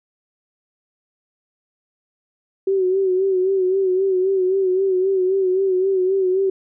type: tone with vibrato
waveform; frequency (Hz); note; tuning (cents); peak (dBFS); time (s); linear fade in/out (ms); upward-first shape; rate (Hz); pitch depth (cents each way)
sine; 378; F#4; +37; -15; 2.67-6.5; 5; sine; 3.8; 58
effects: none